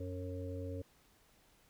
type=harmonic tone with a mistuned harmonic; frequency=90.7 Hz; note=F#2; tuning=34 cents flat; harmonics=1 / 3 / 5 / 6; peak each=-41 / -46 / -47 / -48 dBFS; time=0-0.82 s; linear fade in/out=5 ms; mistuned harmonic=3; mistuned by=+36 cents; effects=pink hiss -68 dBFS RMS until 1.69 s